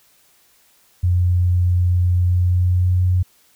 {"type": "tone with pitch glide", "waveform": "sine", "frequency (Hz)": [89.2, 90.86], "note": ["F2", "F#2"], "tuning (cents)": [37, -31], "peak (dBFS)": -13, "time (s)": [1.03, 3.23], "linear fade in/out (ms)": 10, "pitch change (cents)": 32, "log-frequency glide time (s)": [2.21, 3.05], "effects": ["white hiss -56 dBFS RMS until 3.55 s"]}